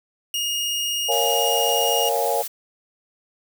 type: tone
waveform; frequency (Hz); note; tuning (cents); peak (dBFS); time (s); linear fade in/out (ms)
sawtooth; 2856; F7; +38; -19; 0.34-2.09; 2
type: chord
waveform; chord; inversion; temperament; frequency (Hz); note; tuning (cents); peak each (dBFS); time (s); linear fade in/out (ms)
sine; Bb minor seventh; none; equal; 466.2 / 554.4 / 698.5 / 830.6; Bb4 / Db5 / F5 / Ab5; 0 / 0 / 0 / 0; -25; 1.08-2.43; 20
type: noise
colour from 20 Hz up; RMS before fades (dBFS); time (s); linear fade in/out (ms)
blue; -30; 1.11-2.48; 10
effects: none